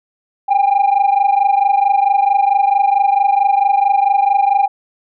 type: tone pair together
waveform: sine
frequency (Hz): 788 / 812.5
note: G5 / G#5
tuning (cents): +9 / -38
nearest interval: minor second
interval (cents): 53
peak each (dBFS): -11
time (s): 0.48-4.68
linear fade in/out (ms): 20
effects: tanh soft clip ceiling -7 dBFS